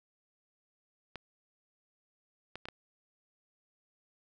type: clicks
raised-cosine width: 0.3 ms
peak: -25 dBFS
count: 4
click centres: 1.157 / 2.556 / 2.655 / 2.686 s
effects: none